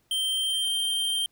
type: tone with pitch glide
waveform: square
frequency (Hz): 3136 to 3156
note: G7 to G7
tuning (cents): 0 to +11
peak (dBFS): -25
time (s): 0.11-1.26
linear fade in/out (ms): 2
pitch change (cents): +11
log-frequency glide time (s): 0.27-0.73
effects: pink hiss -69 dBFS RMS until 1.31 s